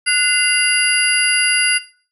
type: tone cluster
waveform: sine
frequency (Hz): 1472 / 2049 / 2792 / 4813 / 10130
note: F#6 / C7 / F7 / D8 / D#9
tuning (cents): -9 / -37 / -1 / +42 / +30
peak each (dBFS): -19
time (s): 0.06-1.79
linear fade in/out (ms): 20
effects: noise-tail reverb RT60 0.4 s tail -17 dB re dry